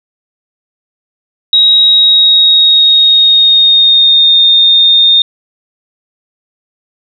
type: tone with pitch glide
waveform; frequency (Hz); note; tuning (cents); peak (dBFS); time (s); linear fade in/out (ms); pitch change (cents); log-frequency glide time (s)
sine; 3808 to 3661; A#7 to A#7; +36 to -32; -3; 1.53-5.22; 2; -68; 1.82-4.42
effects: none